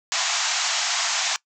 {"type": "band-pass noise", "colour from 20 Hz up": "white", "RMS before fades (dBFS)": -24, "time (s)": [0.12, 1.36], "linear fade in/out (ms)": 0, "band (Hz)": [650, 7400], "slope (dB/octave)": 96, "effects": ["noise-tail reverb RT60 0.1 s tail -21 dB re dry"]}